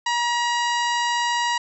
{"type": "harmonic tone with a mistuned harmonic", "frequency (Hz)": 954, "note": "A#5", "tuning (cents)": 40, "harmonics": [1, 2, 3, 4, 5, 6, 7, 8], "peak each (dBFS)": [-22, -26, -30, -32, -34, -36, -40, -38], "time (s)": [0.06, 1.58], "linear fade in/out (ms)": 5, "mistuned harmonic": 4, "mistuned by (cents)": 37, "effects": []}